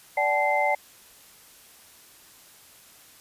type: tone cluster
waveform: sine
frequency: 584 / 764 / 863 / 2077 Hz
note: D5 / G5 / A5 / C7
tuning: -10 / -45 / -34 / -13 cents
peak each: -26 dBFS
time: 0.17-0.75 s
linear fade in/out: 5 ms
effects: white hiss -52 dBFS RMS until 3.2 s + resampled to 32000 Hz